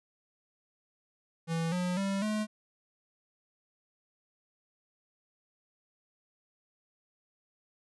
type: tone with pitch steps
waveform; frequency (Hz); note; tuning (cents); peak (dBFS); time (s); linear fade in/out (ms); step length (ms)
square; 164.81 / 179.73 / 195.99 / 213.7; E3 / F3 / G3 / G#3; 0 / +50 / 0 / +50; -30; 1.47-2.47; 50; 250
effects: resampled to 24000 Hz